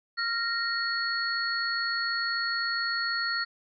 sine tone cluster, 1386 / 1862 / 4373 Hz, F6 / A#6 / C#8, -14 / -2 / -24 cents, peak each -31 dBFS, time 0.17-3.45 s, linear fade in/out 20 ms, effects none

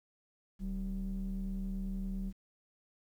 triangle ring-modulated tone, 77.7 Hz, D#2, 2 cents flat, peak -28 dBFS, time 0.59-2.33 s, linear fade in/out 50 ms, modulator 114 Hz, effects tanh soft clip ceiling -29 dBFS + 11-bit

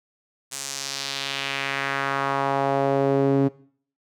sawtooth tone with band-pass filter sweep, 137.7 Hz, C#3, 11 cents flat, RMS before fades -24 dBFS, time 0.51-3.49 s, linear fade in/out 20 ms, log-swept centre 8100 to 300 Hz, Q 1.7, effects noise-tail reverb RT60 0.5 s tail -19 dB re dry

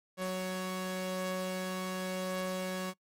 sawtooth tone pair together, 185.4 / 557.1 Hz, F#3 / C#5, +4 / +9 cents, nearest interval octave + perfect fifth, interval 1905 cents, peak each -32 / -33 dBFS, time 0.17-2.94 s, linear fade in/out 50 ms, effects noise-tail reverb RT60 0.1 s tail -23 dB re dry + MP3 64 kbps

